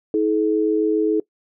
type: tone pair together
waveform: sine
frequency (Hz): 320.8 / 428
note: E4 / A4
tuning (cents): -47 / -48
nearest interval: perfect fourth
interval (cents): 499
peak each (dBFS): -19 / -18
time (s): 0.14-1.2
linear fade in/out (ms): 2
effects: noise-tail reverb RT60 0.1 s tail -21 dB re dry